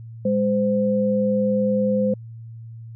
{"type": "tone pair together", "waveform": "sine", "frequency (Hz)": [204.4, 515], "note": ["G#3", "C5"], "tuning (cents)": [-27, -28], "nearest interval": "octave + major third", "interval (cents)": 1599, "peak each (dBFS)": -20, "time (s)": [0.25, 2.14], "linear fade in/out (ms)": 5, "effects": ["added 114 Hz sine -35 dBFS peak until 2.95 s"]}